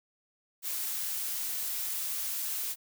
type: noise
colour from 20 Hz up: blue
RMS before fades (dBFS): -34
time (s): 0.62-2.76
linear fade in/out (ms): 50
effects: none